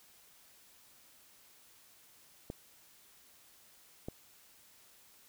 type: clicks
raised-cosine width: 2 ms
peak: -26 dBFS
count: 2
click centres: 2.501 / 4.085 s
effects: white hiss -62 dBFS RMS until 5.28 s